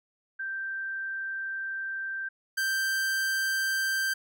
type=tone pair in turn; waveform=sine / 45% pulse; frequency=1568 / 1568 Hz; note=G6 / G6; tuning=0 / 0 cents; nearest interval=unison; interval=0 cents; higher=neither; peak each=-31 / -26 dBFS; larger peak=second; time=0.39-2.29 / 2.57-4.14 s; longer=first; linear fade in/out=10 ms; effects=none